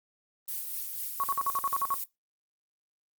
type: noise with tremolo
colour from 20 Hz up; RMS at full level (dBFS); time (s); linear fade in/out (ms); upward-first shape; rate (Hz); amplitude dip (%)
violet; -34; 0.48-2.04; 2; sine; 4.1; 35
type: tone bursts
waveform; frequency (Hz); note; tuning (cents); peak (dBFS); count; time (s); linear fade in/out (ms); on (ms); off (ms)
sine; 1108.7; C#6; 0; -25; 9; 1.2-1.941; 0; 37; 51
effects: noise-tail reverb RT60 0.2 s tail -22 dB re dry + Opus 24 kbps